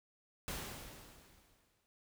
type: noise with exponential decay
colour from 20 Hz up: pink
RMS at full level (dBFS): -40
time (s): 0.48-1.86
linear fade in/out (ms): 0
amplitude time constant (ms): 300
effects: none